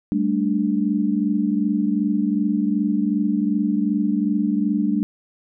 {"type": "chord", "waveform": "sine", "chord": "G suspended second", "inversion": "none", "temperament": "equal with one note detuned", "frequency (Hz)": [197.36, 220, 293.7], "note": ["G3", "A3", "D4"], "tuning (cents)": [12, 0, 0], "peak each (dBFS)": -22, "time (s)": [0.12, 5.03], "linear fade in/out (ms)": 0, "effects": []}